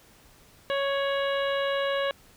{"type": "harmonic tone with a mistuned harmonic", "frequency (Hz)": 554.4, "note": "C#5", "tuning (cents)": 0, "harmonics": [1, 2, 3, 4, 5, 6, 7], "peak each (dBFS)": [-26, -33, -33, -40, -37, -41, -41], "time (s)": [0.7, 2.11], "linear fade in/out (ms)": 0, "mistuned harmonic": 5, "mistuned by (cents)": 51, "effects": ["pink hiss -56 dBFS RMS until 2.36 s"]}